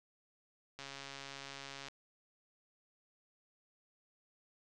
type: click train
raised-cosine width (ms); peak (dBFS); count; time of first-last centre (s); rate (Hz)
0.2; -29; 152; 0.79-1.884; 138
effects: resampled to 24000 Hz + 11-bit